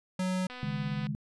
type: tone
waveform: square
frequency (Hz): 185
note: F#3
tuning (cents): 0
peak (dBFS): -29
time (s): 0.19-0.47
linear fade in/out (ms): 5
type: click train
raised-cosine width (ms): 0.3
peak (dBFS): -28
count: 143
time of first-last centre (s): 0.5-1.068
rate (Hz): 250
type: chord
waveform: sine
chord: C# suspended second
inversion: none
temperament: equal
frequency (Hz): 138.59 / 155.56 / 207.7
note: C#3 / D#3 / G#3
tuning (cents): 0 / 0 / 0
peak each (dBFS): -35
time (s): 0.63-1.15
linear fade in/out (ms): 0
effects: resampled to 24000 Hz